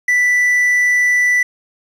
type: tone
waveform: triangle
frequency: 1975.5 Hz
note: B6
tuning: in tune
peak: -9 dBFS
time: 0.08-1.43 s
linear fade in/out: 5 ms
effects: resampled to 32000 Hz + 7-bit

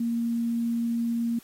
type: tone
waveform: sine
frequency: 233.1 Hz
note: A#3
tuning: in tune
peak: -24 dBFS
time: 0-1.39 s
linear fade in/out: 5 ms
effects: white hiss -54 dBFS RMS until 1.43 s + AAC 48 kbps

